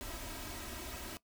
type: noise with comb filter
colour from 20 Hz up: pink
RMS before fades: -44 dBFS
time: 0.01-1.17 s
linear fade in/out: 0 ms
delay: 3.1 ms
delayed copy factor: +0.65
effects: noise-tail reverb RT60 0.1 s tail -19 dB re dry